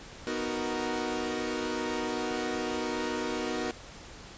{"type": "chord", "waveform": "sawtooth", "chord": "B major seventh", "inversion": "none", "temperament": "equal", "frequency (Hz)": [246.9, 311.1, 370, 466.2], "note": ["B3", "D#4", "F#4", "A#4"], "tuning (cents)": [0, 0, 0, 0], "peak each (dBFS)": -32, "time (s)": [0.27, 3.71], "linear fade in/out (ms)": 0, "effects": ["pink hiss -47 dBFS RMS until 4.37 s", "resampled to 16000 Hz"]}